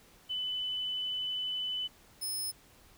sine / 10% pulse tone pair in turn, 3004 / 5200 Hz, F#7 / E8, +26 / -24 cents, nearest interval major sixth, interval 950 cents, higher second, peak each -32 / -28 dBFS, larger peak second, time 0.29-1.88 / 2.21-2.52 s, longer first, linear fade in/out 20 ms, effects pink hiss -60 dBFS RMS until 2.97 s

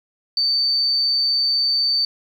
sine tone, 4568 Hz, D8, 49 cents flat, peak -16 dBFS, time 0.37-2.05 s, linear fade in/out 2 ms, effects 8-bit

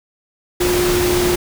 sine tone in noise, 356.1 Hz, F4, 34 cents sharp, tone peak -15 dBFS, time 0.6-1.36 s, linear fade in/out 10 ms, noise pink, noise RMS -20 dBFS, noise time 0.6-1.36 s, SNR +2 dB, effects none

